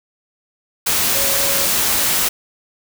sine tone in noise, 554.4 Hz, C#5, in tune, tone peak -26 dBFS, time 1.14-1.67 s, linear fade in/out 10 ms, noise white, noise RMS -17 dBFS, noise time 0.86-2.29 s, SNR -12 dB, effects none

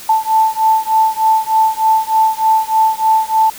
sine beating tone pair, 880 / 883.3 Hz, A5 / A5, 0 / +6 cents, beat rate 3.3 Hz, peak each -13 dBFS, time 0.09-3.5 s, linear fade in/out 5 ms, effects white hiss -33 dBFS RMS until 3.58 s

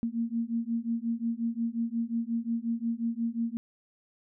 sine beating tone pair, 228.6 / 234.2 Hz, A#3 / A#3, -34 / +8 cents, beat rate 5.6 Hz, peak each -31 dBFS, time 0.03-3.57 s, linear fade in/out 0 ms, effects none

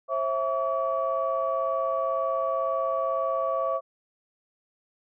sine tone cluster, 535 / 657 / 1139 Hz, C5 / E5 / C#6, +38 / -6 / +47 cents, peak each -28 dBFS, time 0.08-3.81 s, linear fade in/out 50 ms, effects tanh soft clip ceiling -14 dBFS

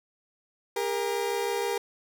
30% pulse tone pair together, 403.9 / 470 Hz, G#4 / A#4, -48 / +14 cents, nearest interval minor third, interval 262 cents, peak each -27 dBFS, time 0.76-1.78 s, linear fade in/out 5 ms, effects none

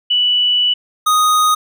sine / square tone pair in turn, 2960 / 1244.5 Hz, F#7 / D#6, 0 / 0 cents, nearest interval octave + minor third, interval 1500 cents, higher first, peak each -11 dBFS, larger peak neither, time 0.1-0.74 / 1.06-1.55 s, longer first, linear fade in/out 10 ms, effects none

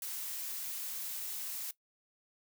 blue noise, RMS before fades -40 dBFS, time 0.02-1.71 s, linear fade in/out 2 ms, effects noise-tail reverb RT60 0.1 s tail -18 dB re dry

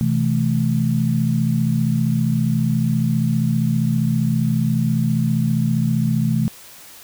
sine tone cluster, 127.3 / 162.2 / 217.6 Hz, C3 / E3 / A3, -47 / -28 / -19 cents, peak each -20 dBFS, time 0.01-6.48 s, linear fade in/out 0 ms, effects white hiss -42 dBFS RMS until 7.03 s

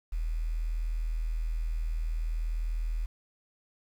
sine tone with quantisation, 40.27 Hz, E1, 40 cents flat, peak -28 dBFS, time 0.12-3.06 s, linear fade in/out 10 ms, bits 9, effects none

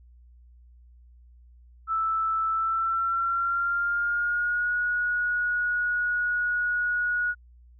sine tone with pitch glide, 1318.5 to 1454.5 Hz, E6 to F#6, 0 to -30 cents, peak -23 dBFS, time 1.87-7.35 s, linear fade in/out 50 ms, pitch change +170 cents, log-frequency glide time 2.5-4.73 s, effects added 60 Hz sine -50 dBFS peak until 7.79 s

